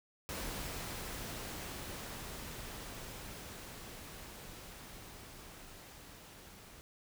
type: noise with level ramp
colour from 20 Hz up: pink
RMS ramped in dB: -41 to -55 dBFS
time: 0.29-6.81 s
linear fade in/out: 0 ms
effects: none